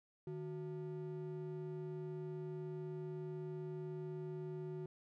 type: ring-modulated tone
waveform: triangle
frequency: 261.6 Hz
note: C4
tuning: in tune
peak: -37 dBFS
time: 0.27-4.86 s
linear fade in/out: 2 ms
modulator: 108 Hz
effects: none